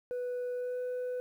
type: tone with pitch glide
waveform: sine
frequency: 493.9 to 498.8 Hz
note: B4 to B4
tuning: 0 to +17 cents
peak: -30 dBFS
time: 0.11-1.2 s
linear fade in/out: 0 ms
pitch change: +17 cents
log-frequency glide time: 0.54-0.79 s
effects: tanh soft clip ceiling -32 dBFS + 11-bit